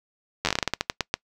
slowing click train, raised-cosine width 0.2 ms, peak -5 dBFS, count 15, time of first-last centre 0.45-1.14 s, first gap 10 ms, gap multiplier 1.22, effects noise-tail reverb RT60 0.1 s tail -25 dB re dry

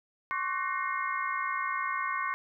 sine tone cluster, 1073 / 1133 / 1500 / 1844 / 2141 Hz, C6 / C#6 / F#6 / A#6 / C7, +43 / +37 / +23 / -19 / +39 cents, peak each -34 / -34 / -37 / -38 / -37 dBFS, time 0.31-2.34 s, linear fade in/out 0 ms, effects none

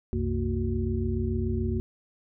sine tone cluster, 63.2 / 90.1 / 126.6 / 229.2 / 367.4 Hz, B1 / F#2 / B2 / A#3 / F#4, +41 / -45 / +43 / -29 / -12 cents, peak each -31 / -29 / -36 / -31 / -33 dBFS, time 0.13-1.8 s, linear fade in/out 0 ms, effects none

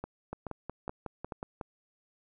two click trains, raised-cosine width 1 ms, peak -23 / -23 dBFS, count 4 / 8, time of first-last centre 0.04-1.322 / 0.33-1.612 s, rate 2.34 / 5.46 Hz, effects none

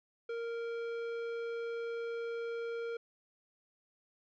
triangle tone with tanh clipping, 464.7 Hz, A#4, 5 cents flat, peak -38 dBFS, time 0.29-2.97 s, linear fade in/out 5 ms, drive 17 dB, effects none

